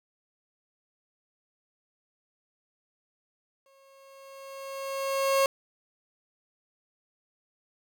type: tone with exponential growth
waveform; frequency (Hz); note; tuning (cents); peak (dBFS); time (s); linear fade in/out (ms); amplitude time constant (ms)
30% pulse; 544; C#5; -33; -17; 3.66-5.46; 1; 390
effects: none